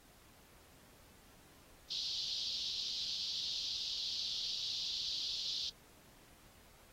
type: band-pass noise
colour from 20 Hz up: white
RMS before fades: -40 dBFS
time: 1.9-5.7 s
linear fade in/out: 10 ms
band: 3400 to 4900 Hz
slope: 48 dB/octave
effects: pink hiss -63 dBFS RMS until 6.92 s + AAC 48 kbps